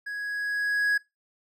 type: tone with level ramp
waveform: triangle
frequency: 1664 Hz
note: G#6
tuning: 3 cents sharp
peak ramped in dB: -30 to -18 dBFS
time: 0.06-0.98 s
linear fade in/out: 10 ms
effects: noise-tail reverb RT60 0.2 s tail -21 dB re dry